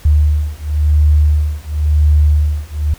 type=beating tone pair; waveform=sine; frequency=74.5 / 75.45 Hz; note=D2 / D2; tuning=+25 / +47 cents; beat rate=0.95 Hz; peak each=-12 dBFS; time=0.05-2.94 s; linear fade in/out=5 ms; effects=pink hiss -41 dBFS RMS until 2.98 s